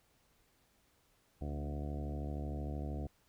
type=harmonic tone with a mistuned harmonic; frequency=73 Hz; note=D2; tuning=10 cents flat; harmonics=1 / 2 / 3 / 4 / 5 / 6 / 7 / 8 / 9 / 10; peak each=-39 / -44 / -47 / -47 / -52 / -55 / -53 / -57 / -53 / -54 dBFS; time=1.41-3.07 s; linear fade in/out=5 ms; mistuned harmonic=2; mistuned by=-26 cents; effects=pink hiss -72 dBFS RMS until 3.28 s